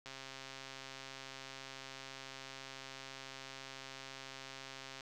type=click train; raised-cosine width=0.2 ms; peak=-30 dBFS; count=664; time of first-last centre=0.06-5.008 s; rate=134 Hz; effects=none